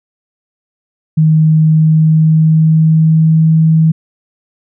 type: tone with pitch glide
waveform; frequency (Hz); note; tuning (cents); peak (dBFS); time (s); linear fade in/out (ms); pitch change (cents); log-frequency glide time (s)
sine; 157.1 to 160.03; D#3 to D#3; +17 to +49; -5; 1.17-3.92; 10; +32; 1.62-3.52
effects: none